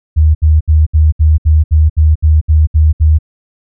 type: tone bursts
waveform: sine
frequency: 77.5 Hz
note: D#2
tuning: 6 cents flat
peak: -4 dBFS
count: 12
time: 0.16-3.188 s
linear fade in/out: 20 ms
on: 190 ms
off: 68 ms
effects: none